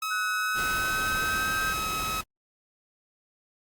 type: tone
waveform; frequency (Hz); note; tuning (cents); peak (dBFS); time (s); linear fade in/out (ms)
sawtooth; 1281; E6; -50; -25; 0.02-2.21; 5
type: tone with pitch glide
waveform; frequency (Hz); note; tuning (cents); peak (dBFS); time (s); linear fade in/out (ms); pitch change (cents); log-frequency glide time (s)
sine; 1482 to 1569.2; F#6 to G6; +2 to +1; -28; 0.1-1.74; 20; +99; 0.38-1.54
type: noise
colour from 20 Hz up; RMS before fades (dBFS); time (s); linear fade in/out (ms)
pink; -36; 0.54-2.24; 50
effects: Opus 32 kbps